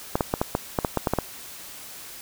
clicks, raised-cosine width 1 ms, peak -7 dBFS, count 11, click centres 0.155 / 0.208 / 0.339 / 0.415 / 0.551 / 0.788 / 0.848 / 0.973 / 1.072 / 1.136 / 1.187 s, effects white hiss -41 dBFS RMS until 2.21 s

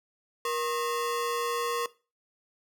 40% pulse ring-modulated tone, 775 Hz, G5, 20 cents flat, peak -24 dBFS, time 0.45-1.86 s, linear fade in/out 2 ms, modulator 301 Hz, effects noise-tail reverb RT60 0.3 s tail -18 dB re dry

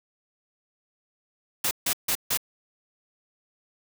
white noise bursts, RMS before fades -25 dBFS, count 4, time 1.64-2.374 s, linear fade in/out 5 ms, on 71 ms, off 150 ms, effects none

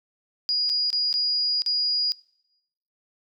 sine tone with dropouts, 4884 Hz, D#8, 33 cents flat, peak -21 dBFS, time 0.49-2.12 s, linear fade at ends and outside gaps 0 ms, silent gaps 0.693-0.698 / 0.903-0.929 / 1.128-1.14 / 1.62-1.662 s, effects noise-tail reverb RT60 0.8 s tail -21 dB re dry

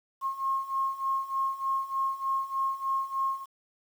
sine beating tone pair, 1075 / 1078.3 Hz, C6 / C#6, +47 / -48 cents, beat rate 3.3 Hz, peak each -32 / -29 dBFS, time 0.21-3.46 s, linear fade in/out 50 ms, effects 9-bit

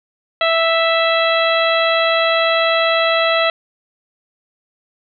harmonic tone, 659 Hz, E5, 1 cent flat, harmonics 1 / 2 / 3 / 4 / 5 / 6, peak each -16 / -19 / -21 / -22 / -23 / -24 dBFS, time 0.41-3.5 s, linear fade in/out 2 ms, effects none

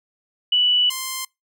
sine / 5% pulse tone pair in turn, 2960 / 1046.5 Hz, F#7 / C6, 0 / 0 cents, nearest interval octave + tritone, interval 1800 cents, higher first, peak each -14 / -14 dBFS, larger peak neither, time 0.52-0.9 / 0.9-1.25 s, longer first, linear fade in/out 5 ms, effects noise-tail reverb RT60 0.2 s tail -25 dB re dry

